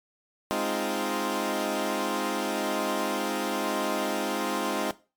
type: chord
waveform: 15% pulse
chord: F minor seventh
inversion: first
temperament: equal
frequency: 207.7 / 261.6 / 311.1 / 349.2 Hz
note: Ab3 / C4 / Eb4 / F4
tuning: 0 / 0 / 0 / 0 cents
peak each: -26 dBFS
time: 0.51-4.91 s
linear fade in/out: 0 ms
effects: noise-tail reverb RT60 0.3 s tail -17 dB re dry + MP3 96 kbps